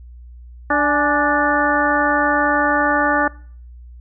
harmonic tone with a mistuned harmonic, 293.7 Hz, D4, in tune, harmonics 1 / 2 / 3 / 4 / 5 / 6, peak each -21 / -21 / -21 / -21 / -21 / -21 dBFS, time 0.7-3.28 s, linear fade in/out 5 ms, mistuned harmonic 3, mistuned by -65 cents, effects noise-tail reverb RT60 0.5 s tail -22 dB re dry + added 60 Hz sine -36 dBFS peak until 4 s

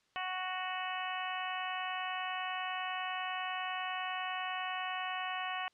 harmonic tone, 370 Hz, F#4, in tune, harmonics 2 / 3 / 4 / 5 / 6 / 7 / 8, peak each -40 / -41 / -46 / -43 / -48 / -44 / -44 dBFS, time 0.16-5.68 s, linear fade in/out 0 ms, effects white hiss -73 dBFS RMS until 5.73 s + low-pass 5000 Hz 12 dB/octave

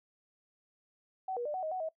sine tone with pitch steps, 756 / 481.1 / 596 / 746 / 628 / 743 / 639 Hz, F#5 / B4 / D5 / F#5 / D#5 / F#5 / D#5, +37 / -45 / +25 / +14 / +16 / +7 / +46 cents, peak -33 dBFS, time 1.28-1.889 s, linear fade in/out 5 ms, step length 87 ms, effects noise-tail reverb RT60 0.1 s tail -20 dB re dry

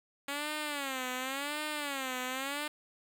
5% pulse tone with vibrato, 277.2 Hz, C#4, in tune, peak -23 dBFS, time 0.28-2.68 s, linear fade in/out 5 ms, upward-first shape sine, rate 0.91 Hz, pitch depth 160 cents each way, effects none

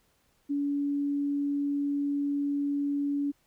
sine tone, 284.9 Hz, C#4, 48 cents sharp, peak -26 dBFS, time 0.49-3.32 s, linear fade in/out 20 ms, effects pink hiss -69 dBFS RMS until 3.46 s

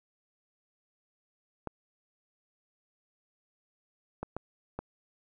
clicks, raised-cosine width 1 ms, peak -21 dBFS, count 4, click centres 1.673 / 4.23 / 4.366 / 4.79 s, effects none

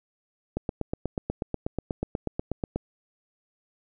click train, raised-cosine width 2 ms, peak -14 dBFS, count 19, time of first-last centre 0.57-2.76 s, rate 8.22 Hz, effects none

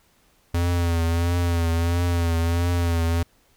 square tone with vibrato, 85.2 Hz, F2, 42 cents flat, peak -20 dBFS, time 0.54-3.23 s, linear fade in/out 5 ms, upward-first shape triangle, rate 1.5 Hz, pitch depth 53 cents each way, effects pink hiss -61 dBFS RMS until 3.56 s

